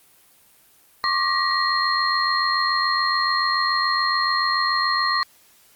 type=tone cluster; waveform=sine; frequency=1086 / 1173 / 1902 / 4223 Hz; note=C#6 / D6 / A#6 / C8; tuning=-36 / -2 / +34 / +15 cents; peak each=-24 dBFS; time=1.04-5.23 s; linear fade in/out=0 ms; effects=white hiss -55 dBFS RMS until 5.75 s + Opus 32 kbps